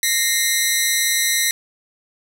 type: ring-modulated tone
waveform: 10% pulse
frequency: 1975.5 Hz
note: B6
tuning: in tune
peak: -4 dBFS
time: 0.03-1.51 s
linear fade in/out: 0 ms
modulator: 119 Hz
effects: none